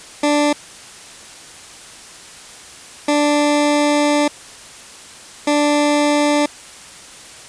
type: tone bursts at uneven times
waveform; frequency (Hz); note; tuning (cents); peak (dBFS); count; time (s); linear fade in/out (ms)
20% pulse; 293.7; D4; 0; -8; 3; 0.23-0.53 / 3.08-4.28 / 5.47-6.46; 5
effects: white hiss -38 dBFS RMS until 7.48 s + resampled to 22050 Hz